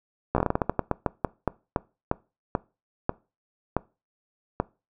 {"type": "slowing click train", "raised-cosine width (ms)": 1, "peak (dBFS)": -8, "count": 21, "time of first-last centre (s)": [0.35, 4.6], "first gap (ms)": 14, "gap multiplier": 1.24, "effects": ["noise-tail reverb RT60 0.3 s tail -22 dB re dry"]}